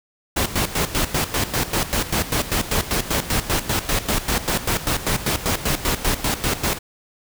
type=noise with tremolo; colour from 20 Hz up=pink; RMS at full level=-20 dBFS; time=0.36-6.79 s; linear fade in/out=10 ms; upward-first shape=square; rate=5.1 Hz; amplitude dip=75%; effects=none